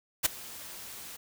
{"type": "noise with ADSR envelope", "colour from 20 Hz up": "white", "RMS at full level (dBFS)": -22, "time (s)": [0.23, 1.17], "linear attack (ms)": 27, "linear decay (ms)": 10, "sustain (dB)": -22, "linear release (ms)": 14, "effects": []}